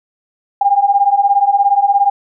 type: beating tone pair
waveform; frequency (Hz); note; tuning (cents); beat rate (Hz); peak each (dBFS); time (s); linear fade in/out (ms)
sine; 792 / 809; G5 / G#5; +18 / -46; 17; -13 / -11; 0.61-2.1; 5
effects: none